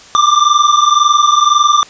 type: tone pair together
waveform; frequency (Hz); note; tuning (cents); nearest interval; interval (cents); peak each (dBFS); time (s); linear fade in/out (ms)
square; 1174.7 / 1196.6; D6 / D6; 0 / +32; unison; 32; -11; 0.15-1.83; 0
effects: white hiss -38 dBFS RMS until 1.89 s + resampled to 16000 Hz